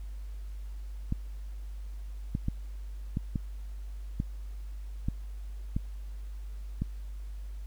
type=clicks; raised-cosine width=5 ms; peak=-17 dBFS; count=9; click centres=1.124 / 2.351 / 2.484 / 3.171 / 3.358 / 4.201 / 5.085 / 5.765 / 6.82 s; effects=added 50 Hz sine -37 dBFS peak until 7.66 s + pink hiss -62 dBFS RMS until 7.66 s